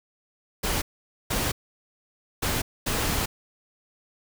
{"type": "noise bursts at uneven times", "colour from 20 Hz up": "pink", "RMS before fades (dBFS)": -26, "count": 4, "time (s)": [[0.63, 0.82], [1.3, 1.52], [2.42, 2.62], [2.86, 3.26]], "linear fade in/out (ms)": 10, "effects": []}